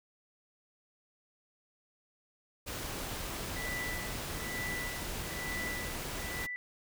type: noise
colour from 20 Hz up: pink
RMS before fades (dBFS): -39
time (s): 2.66-6.47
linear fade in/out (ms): 20
type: tone with tremolo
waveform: sine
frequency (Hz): 1979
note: B6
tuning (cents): +3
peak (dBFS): -36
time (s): 3.56-6.56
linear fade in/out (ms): 0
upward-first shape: sine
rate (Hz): 1.1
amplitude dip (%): 95
effects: none